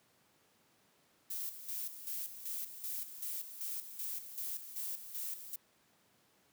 violet noise with tremolo, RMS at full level -40 dBFS, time 1.3-5.56 s, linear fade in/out 5 ms, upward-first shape square, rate 2.6 Hz, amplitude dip 65%, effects pink hiss -70 dBFS RMS until 6.52 s + high-pass 150 Hz 12 dB/octave

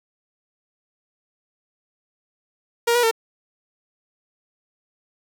sawtooth tone with pitch steps, 470.1 / 483.6 / 452.3 Hz, A#4 / B4 / A4, +15 / -36 / +48 cents, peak -12 dBFS, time 2.87-3.113 s, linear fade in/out 10 ms, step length 81 ms, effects none

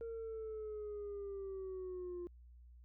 sine linear sweep, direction down, 461.4 to 349.2 Hz, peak -40 dBFS, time 0.01-2.27 s, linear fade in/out 0 ms, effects tanh soft clip ceiling -40 dBFS + added 60 Hz sine -56 dBFS peak until 2.84 s

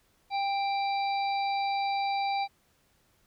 harmonic tone with a mistuned harmonic, 784 Hz, G5, in tune, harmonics 1 / 3 / 5 / 6, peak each -27 / -37 / -41 / -43 dBFS, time 0.3-2.48 s, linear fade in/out 50 ms, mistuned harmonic 1, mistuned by +23 cents, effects pink hiss -68 dBFS RMS until 3.26 s

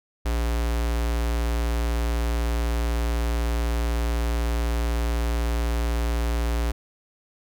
square tone with notch filter, 58 Hz, A#1, 8 cents flat, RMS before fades -24 dBFS, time 0.25-6.72 s, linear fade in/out 10 ms, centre 130 Hz, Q 0.9, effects none

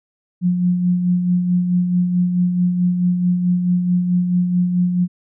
sine tone with tremolo, 178.6 Hz, F3, 39 cents sharp, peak -12 dBFS, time 0.41-5.08 s, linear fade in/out 50 ms, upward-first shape sine, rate 4.6 Hz, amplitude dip 45%, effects none

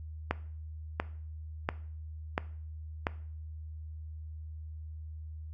click train, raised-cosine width 0.5 ms, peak -13 dBFS, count 5, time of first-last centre 0.31-3.069 s, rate 1.45 Hz, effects noise-tail reverb RT60 0.5 s tail -18 dB re dry + added 78 Hz sine -40 dBFS peak until 5.53 s

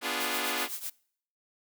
5% pulse chord, B diminished seventh, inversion none, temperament equal, 246.9 / 293.7 / 349.2 / 415.3 Hz, B3 / D4 / F4 / Ab4, 0 / 0 / 0 / 0 cents, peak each -24 dBFS, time 0.01-0.69 s, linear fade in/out 50 ms
blue noise with tremolo, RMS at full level -34 dBFS, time 0.2-0.9 s, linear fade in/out 5 ms, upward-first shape triangle, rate 7.9 Hz, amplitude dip 85%
effects noise-tail reverb RT60 0.6 s tail -24 dB re dry

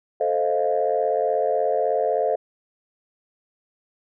sine chord, F dominant seventh, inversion first, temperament equal, 440 / 523.3 / 622.3 / 698.5 Hz, A4 / C5 / Eb5 / F5, 0 / 0 / 0 / 0 cents, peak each -24 dBFS, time 0.2-2.36 s, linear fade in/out 10 ms, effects tanh soft clip ceiling -10 dBFS

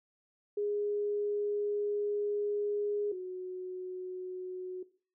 sine tone pair in turn, 412.8 / 367.8 Hz, G#4 / F#4, -10 / -10 cents, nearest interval major second, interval 200 cents, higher first, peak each -30 / -36 dBFS, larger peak first, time 0.57-3.12 / 3.12-4.83 s, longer first, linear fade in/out 5 ms, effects noise-tail reverb RT60 0.4 s tail -17 dB re dry

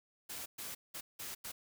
white noise bursts at uneven times, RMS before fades -44 dBFS, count 5, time 0.29-0.46 / 0.58-0.75 / 0.94-1.01 / 1.19-1.35 / 1.44-1.52 s, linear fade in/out 10 ms, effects none

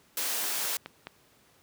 white high-pass noise, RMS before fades -31 dBFS, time 0.17-0.77 s, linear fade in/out 2 ms, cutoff 340 Hz, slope 12 dB/octave
click train, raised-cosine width 0.3 ms, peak -22 dBFS, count 4, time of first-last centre 0.44-1.07 s, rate 4.76 Hz
effects pink hiss -62 dBFS RMS until 1.62 s + high-pass 100 Hz 12 dB/octave

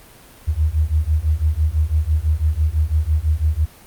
sine beating tone pair, 74.5 / 80.5 Hz, D2 / E2, +25 / -41 cents, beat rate 6 Hz, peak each -18 dBFS, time 0.47-3.66 s, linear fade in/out 20 ms, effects pink hiss -45 dBFS RMS until 3.86 s + Opus 32 kbps

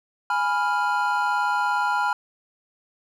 triangle chord, F diminished, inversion first, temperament equal, 830.6 / 987.8 / 1396.9 Hz, Ab5 / Cb6 / F6, 0 / 0 / 0 cents, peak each -23 dBFS, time 0.3-2.13 s, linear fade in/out 2 ms, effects none

